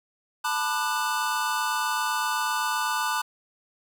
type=chord; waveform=square; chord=B minor seventh; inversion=third; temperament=equal with one note detuned; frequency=880 / 987.8 / 1197.3 / 1480 Hz; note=A5 / B5 / D6 / F#6; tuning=0 / 0 / +33 / 0 cents; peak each=-31 dBFS; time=0.44-3.22 s; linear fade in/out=10 ms; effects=10-bit